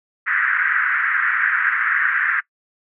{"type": "band-pass noise", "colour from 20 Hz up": "pink", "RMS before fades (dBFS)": -19, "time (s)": [0.26, 2.41], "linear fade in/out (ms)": 20, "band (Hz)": [1400, 1900], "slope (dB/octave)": 48, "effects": ["noise-tail reverb RT60 0.1 s tail -21 dB re dry"]}